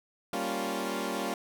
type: chord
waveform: 15% pulse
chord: G half-diminished seventh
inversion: none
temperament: equal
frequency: 196 / 233.1 / 277.2 / 349.2 Hz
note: G3 / Bb3 / Db4 / F4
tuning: 0 / 0 / 0 / 0 cents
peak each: -30 dBFS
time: 0.33-1.34 s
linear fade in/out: 2 ms
effects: none